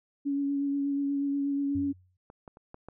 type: tone with vibrato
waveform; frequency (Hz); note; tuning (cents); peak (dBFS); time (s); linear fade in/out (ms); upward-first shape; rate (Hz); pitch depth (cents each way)
sine; 280.9; C#4; +23; -26; 0.25-1.93; 20; sine; 8.3; 16
type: tone with exponential decay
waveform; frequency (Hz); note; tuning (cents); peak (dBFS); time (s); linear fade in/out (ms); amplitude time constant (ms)
sine; 91.5; F#2; -19; -32; 1.75-2.17; 5; 90
type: clicks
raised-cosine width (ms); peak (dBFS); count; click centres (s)
1; -34 / -31 / -37 / -30 / -29; 5; 2.301 / 2.478 / 2.571 / 2.744 / 2.886
effects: none